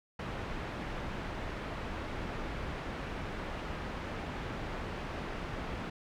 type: low-pass noise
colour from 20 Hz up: pink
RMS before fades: -39 dBFS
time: 0.19-5.9 s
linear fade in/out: 5 ms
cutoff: 2300 Hz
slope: 12 dB/octave
effects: none